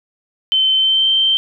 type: tone with pitch glide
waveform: sine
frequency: 3080 to 3125 Hz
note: G7 to G7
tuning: -31 to -6 cents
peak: -11 dBFS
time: 0.52-1.37 s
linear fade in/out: 0 ms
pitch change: +25 cents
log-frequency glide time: 0.76-1.08 s
effects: none